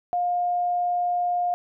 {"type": "tone", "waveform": "sine", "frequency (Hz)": 709, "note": "F5", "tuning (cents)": 26, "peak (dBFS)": -21, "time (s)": [0.13, 1.54], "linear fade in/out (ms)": 0, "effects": []}